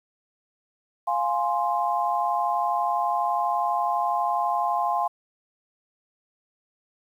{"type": "chord", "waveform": "sine", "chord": "F minor", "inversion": "none", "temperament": "equal", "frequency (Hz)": [698.5, 830.6, 1046.5], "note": ["F5", "Ab5", "C6"], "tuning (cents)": [0, 0, 0], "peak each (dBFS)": -26, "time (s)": [1.07, 5.08], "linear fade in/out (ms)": 10, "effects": ["9-bit"]}